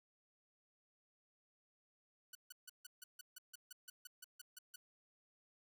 5% pulse tone bursts, 1481 Hz, F#6, 1 cent sharp, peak -39 dBFS, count 15, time 2.33-4.76 s, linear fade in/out 5 ms, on 22 ms, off 150 ms, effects none

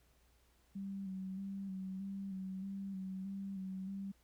sine tone with vibrato, 192.6 Hz, G3, 30 cents flat, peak -40 dBFS, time 0.75-4.12 s, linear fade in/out 10 ms, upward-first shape square, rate 1.6 Hz, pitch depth 31 cents each way, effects added 60 Hz sine -70 dBFS peak until 4.23 s + pink hiss -73 dBFS RMS until 4.23 s

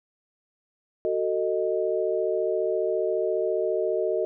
sine chord, D# diminished, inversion first, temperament just, 373.4 / 448 / 622.3 Hz, F#4 / A4 / D#5, +16 / +31 / 0 cents, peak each -27 dBFS, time 1.05-4.25 s, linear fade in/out 0 ms, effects none

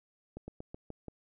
slowing click train, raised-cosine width 2 ms, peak -29 dBFS, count 6, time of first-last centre 0.37-1.083 s, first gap 110 ms, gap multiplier 1.13, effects none

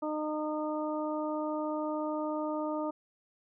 harmonic tone, 305.6 Hz, D#4, 31 cents flat, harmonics 1 / 2 / 3 / 4, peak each -34 / -35 / -39 / -41 dBFS, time 0.02-2.91 s, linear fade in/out 10 ms, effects none

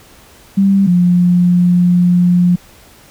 sine tone pair in turn, 196 / 177.16 Hz, G3 / F3, 0 / +25 cents, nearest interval major second, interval 175 cents, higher first, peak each -7 dBFS, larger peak neither, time 0.57-0.87 / 0.87-2.56 s, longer second, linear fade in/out 10 ms, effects pink hiss -43 dBFS RMS until 3.1 s

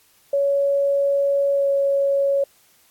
sine tone with pitch glide, 560 to 555.8 Hz, C#5 to C#5, +18 to +4 cents, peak -16 dBFS, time 0.33-2.44 s, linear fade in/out 5 ms, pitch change -14 cents, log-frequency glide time 1.53-1.68 s, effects white hiss -57 dBFS RMS until 2.9 s + AAC 64 kbps

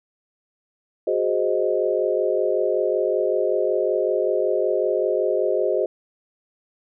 sine chord, Ab dominant seventh, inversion third, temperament equal, 370 / 415.3 / 523.3 / 622.3 Hz, Gb4 / Ab4 / C5 / Eb5, 0 / 0 / 0 / 0 cents, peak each -24 dBFS, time 1.07-5.86 s, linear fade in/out 5 ms, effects none

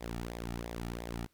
sawtooth tone with flanger, 58.27 Hz, A#1, in tune, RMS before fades -40 dBFS, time 0-1.27 s, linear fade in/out 20 ms, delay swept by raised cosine 0.67 to 1.97 ms, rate 2.9 Hz, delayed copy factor -0.7, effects pink hiss -73 dBFS RMS until 1.33 s

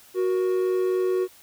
triangle tone pair together, 370 / 473.7 Hz, F#4 / A#4, 0 / +28 cents, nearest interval major third, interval 428 cents, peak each -19 / -28 dBFS, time 0.14-1.28 s, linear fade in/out 50 ms, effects white hiss -52 dBFS RMS until 1.42 s

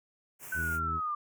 white band-stop noise, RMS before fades -45 dBFS, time 0.39-0.8 s, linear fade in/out 50 ms, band 2800 to 6000 Hz, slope 48 dB/octave
sine linear sweep, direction down, 1530 to 1181 Hz, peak -30 dBFS, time 0.52-1.15 s, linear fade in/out 5 ms
harmonic tone, 81.5 Hz, E2, 19 cents flat, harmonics 1 / 2 / 3 / 4 / 5, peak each -36 / -42 / -46 / -48 / -50 dBFS, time 0.54-1.01 s, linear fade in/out 50 ms
effects none

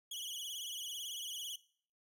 sawtooth tone with vibrato, 3136 Hz, G7, in tune, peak -38 dBFS, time 0.11-1.56 s, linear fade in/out 5 ms, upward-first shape sine, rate 18 Hz, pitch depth 130 cents each way, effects noise-tail reverb RT60 0.5 s tail -19 dB re dry

